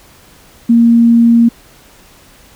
sine tone, 233.1 Hz, A#3, in tune, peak -4 dBFS, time 0.69-1.49 s, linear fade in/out 10 ms, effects pink hiss -43 dBFS RMS until 2.55 s

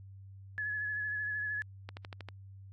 sine tone with vibrato, 1700 Hz, G#6, 40 cents sharp, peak -33 dBFS, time 0.58-1.62 s, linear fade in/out 0 ms, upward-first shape sine, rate 13 Hz, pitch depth 26 cents each way
click train, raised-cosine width 0.3 ms, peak -27 dBFS, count 6, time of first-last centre 1.89-2.287 s, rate 12.6 Hz
effects added 97 Hz sine -48 dBFS peak until 2.72 s + AAC 32 kbps

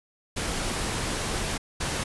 pink noise bursts at uneven times, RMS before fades -29 dBFS, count 2, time 0.36-1.58 / 1.8-2.04 s, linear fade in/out 10 ms, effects resampled to 24000 Hz

